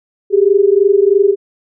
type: tone pair together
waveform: sine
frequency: 387.8 / 410.9 Hz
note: G4 / G#4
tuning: -19 / -18 cents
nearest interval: minor second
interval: 101 cents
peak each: -10 dBFS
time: 0.3-1.36 s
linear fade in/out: 50 ms
effects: none